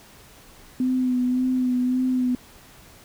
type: tone with vibrato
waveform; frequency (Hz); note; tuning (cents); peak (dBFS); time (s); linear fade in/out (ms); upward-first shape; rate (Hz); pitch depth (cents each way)
sine; 252.9; B3; +41; -19; 0.8-2.35; 2; sine; 1.8; 27
effects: pink hiss -49 dBFS RMS until 3.04 s